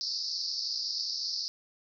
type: band-pass noise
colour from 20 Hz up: pink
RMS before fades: -34 dBFS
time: 0.01-1.48 s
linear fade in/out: 0 ms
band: 4400 to 5400 Hz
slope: 96 dB/octave
effects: none